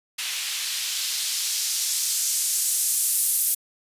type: noise with band-pass filter sweep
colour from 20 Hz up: blue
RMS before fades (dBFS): -25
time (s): 0.18-3.55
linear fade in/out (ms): 10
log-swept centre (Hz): 2600 to 11000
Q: 1.1
effects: resampled to 32000 Hz